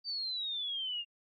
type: exponential sweep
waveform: sine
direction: down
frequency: 4657 to 2784 Hz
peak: -34 dBFS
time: 0.04-1.05 s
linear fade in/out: 50 ms
effects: AAC 32 kbps